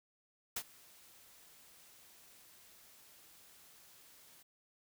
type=noise with ADSR envelope; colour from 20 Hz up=white; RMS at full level=-37 dBFS; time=0.56-4.43 s; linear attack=6 ms; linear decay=60 ms; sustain=-24 dB; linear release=10 ms; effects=none